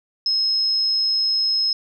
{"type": "tone", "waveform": "sine", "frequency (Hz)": 5160, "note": "E8", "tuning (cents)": -38, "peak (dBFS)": -17, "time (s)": [0.26, 1.73], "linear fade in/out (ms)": 2, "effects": []}